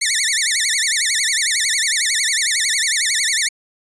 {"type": "tone with vibrato", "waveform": "10% pulse", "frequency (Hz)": 1986, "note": "B6", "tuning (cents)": 9, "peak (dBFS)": -6, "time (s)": [0.01, 3.49], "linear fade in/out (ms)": 10, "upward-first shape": "sine", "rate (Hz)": 11, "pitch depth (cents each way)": 230, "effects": ["resampled to 22050 Hz"]}